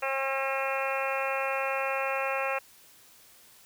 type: harmonic tone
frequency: 269.5 Hz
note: C#4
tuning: 49 cents flat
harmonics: 2 / 3 / 4 / 5 / 6 / 7 / 8 / 9 / 10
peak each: -32 / -35 / -36 / -36 / -39 / -40 / -41 / -36 / -37 dBFS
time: 0.02-2.59 s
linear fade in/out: 10 ms
effects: white hiss -56 dBFS RMS until 3.65 s